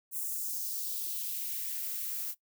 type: noise with high-pass filter sweep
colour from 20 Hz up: violet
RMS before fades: -36 dBFS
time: 0.11-2.35 s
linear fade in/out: 50 ms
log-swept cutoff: 8600 to 960 Hz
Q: 1.6
effects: noise-tail reverb RT60 0.1 s tail -18 dB re dry